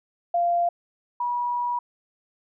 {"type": "tone pair in turn", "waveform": "sine", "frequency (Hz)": [693, 968.4], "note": ["F5", "B5"], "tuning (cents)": [-14, -34], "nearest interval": "tritone", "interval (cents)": 580, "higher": "second", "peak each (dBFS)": [-19, -23], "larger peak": "first", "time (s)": [[0.34, 0.69], [1.2, 1.79]], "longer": "second", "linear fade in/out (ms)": 5, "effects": []}